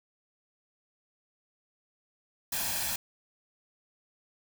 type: noise with comb filter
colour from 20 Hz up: white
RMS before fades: -32 dBFS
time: 2.52-2.96 s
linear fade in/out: 5 ms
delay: 1.2 ms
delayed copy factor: +0.6
effects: none